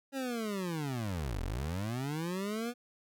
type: linear two-way sweep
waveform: 25% pulse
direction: down then up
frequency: 277.2 to 38.89 to 246.5 Hz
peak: -30 dBFS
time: 0.12-2.74 s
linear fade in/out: 50 ms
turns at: 1.42 s
effects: none